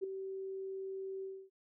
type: tone with ADSR envelope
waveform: sine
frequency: 384.5 Hz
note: G4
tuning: 33 cents flat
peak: -31 dBFS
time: 0.01-1.5 s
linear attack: 29 ms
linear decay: 6 ms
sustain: -8 dB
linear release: 270 ms
effects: none